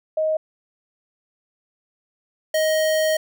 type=tone pair in turn; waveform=sine / square; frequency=627 / 627 Hz; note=D#5 / D#5; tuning=+13 / +13 cents; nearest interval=unison; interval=0 cents; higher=neither; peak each=-18 dBFS; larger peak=neither; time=0.17-0.37 / 2.54-3.17 s; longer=second; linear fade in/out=5 ms; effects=none